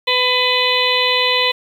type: harmonic tone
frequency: 501 Hz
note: B4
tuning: 25 cents sharp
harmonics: 1 / 2 / 4 / 5 / 6 / 7 / 8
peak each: -21 / -21 / -21 / -21 / -21 / -21 / -21 dBFS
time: 0.07-1.52 s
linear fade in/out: 10 ms
effects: 7-bit